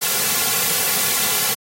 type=noise with comb filter; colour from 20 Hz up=white; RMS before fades=-19 dBFS; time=0.01-1.55 s; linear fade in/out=20 ms; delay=3.2 ms; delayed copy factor=-0.95; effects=high-pass 150 Hz 12 dB/octave + AAC 48 kbps